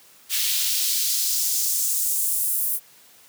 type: noise with high-pass filter sweep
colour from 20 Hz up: white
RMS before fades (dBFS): -23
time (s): 0.29-2.8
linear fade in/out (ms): 50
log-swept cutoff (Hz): 2800 to 12000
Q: 1.4
effects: white hiss -52 dBFS RMS until 3.28 s + high-pass 100 Hz 12 dB/octave